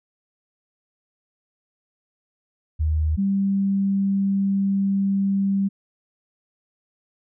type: tone pair in turn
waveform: sine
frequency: 77.78 / 196.41 Hz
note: D#2 / G3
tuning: 0 / +4 cents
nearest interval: octave + major third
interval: 1604 cents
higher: second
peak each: -18 dBFS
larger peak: neither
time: 2.79-3.17 / 3.17-5.69 s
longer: second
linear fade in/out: 20 ms
effects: none